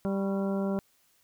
harmonic tone with a mistuned harmonic, 196 Hz, G3, in tune, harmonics 1 / 2 / 3 / 4 / 5 / 6 / 7, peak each -28 / -34 / -35 / -44 / -45 / -49 / -46 dBFS, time 0.05-0.79 s, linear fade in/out 0 ms, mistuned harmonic 6, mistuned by -99 cents, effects white hiss -67 dBFS RMS until 1.23 s

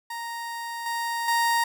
30% pulse tone with level steps, 932.3 Hz, A#5, in tune, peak -29 / -24 / -18 dBFS, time 0.1-1.64 s, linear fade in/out 5 ms, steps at 0.86 / 1.28 s, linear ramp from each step 2 ms, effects none

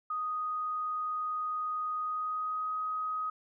sine tone with pitch glide, 1244.5 to 1258.2 Hz, D#6 to D#6, 0 to +19 cents, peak -31 dBFS, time 0.1-3.3 s, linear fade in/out 5 ms, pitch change +19 cents, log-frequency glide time 2-2.72 s, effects none

